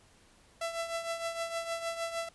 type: tone with tremolo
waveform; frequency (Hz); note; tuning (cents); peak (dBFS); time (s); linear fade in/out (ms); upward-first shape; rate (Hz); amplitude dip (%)
sawtooth; 668; E5; +23; -27; 0.61-2.29; 5; triangle; 6.5; 70
effects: pink hiss -62 dBFS RMS until 2.34 s + resampled to 24000 Hz